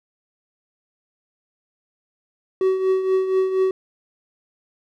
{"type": "tone with tremolo", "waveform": "triangle", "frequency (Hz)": 378, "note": "F#4", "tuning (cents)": 37, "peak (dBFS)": -12, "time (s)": [2.61, 3.71], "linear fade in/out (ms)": 2, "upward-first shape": "triangle", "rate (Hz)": 4.2, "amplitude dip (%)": 65, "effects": []}